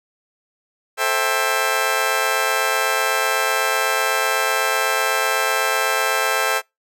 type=chord; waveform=15% pulse; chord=A minor seventh; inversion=none; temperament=just; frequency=440 / 528 / 660 / 792 Hz; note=A4 / C5 / E5 / G5; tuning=0 / +16 / +2 / +18 cents; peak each=-18 dBFS; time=0.97-6.62 s; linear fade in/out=50 ms; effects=noise-tail reverb RT60 0.2 s tail -26 dB re dry